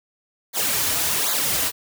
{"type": "noise with flanger", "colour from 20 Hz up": "white", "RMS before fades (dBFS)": -22, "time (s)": [0.53, 1.72], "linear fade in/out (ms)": 50, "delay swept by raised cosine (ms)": [0.35, 5.65], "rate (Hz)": 1.3, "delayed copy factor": -1, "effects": []}